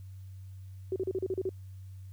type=tone bursts; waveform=sine; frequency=377.3 Hz; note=F#4; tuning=34 cents sharp; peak=-28 dBFS; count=8; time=0.92-1.492 s; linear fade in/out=2 ms; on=40 ms; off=36 ms; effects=added 95 Hz sine -43 dBFS peak until 2.12 s + white hiss -69 dBFS RMS until 2.12 s